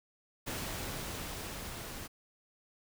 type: noise with level ramp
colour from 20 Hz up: pink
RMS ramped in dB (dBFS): -38 to -44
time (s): 0.46-2.08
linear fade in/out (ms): 20
effects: none